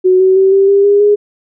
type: tone with pitch steps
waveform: sine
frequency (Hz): 370 / 376.9 / 383.9 / 391.1 / 398.4 / 405.8 / 413.4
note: F#4 / F#4 / G4 / G4 / G4 / G#4 / G#4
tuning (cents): 0 / +32 / -36 / -4 / +28 / -40 / -8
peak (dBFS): -5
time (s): 0.04-1.16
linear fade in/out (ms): 20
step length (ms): 160
effects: none